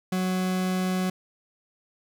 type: tone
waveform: 40% pulse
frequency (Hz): 185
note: F#3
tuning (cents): 0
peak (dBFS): -23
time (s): 0.12-1.1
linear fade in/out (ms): 5
effects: none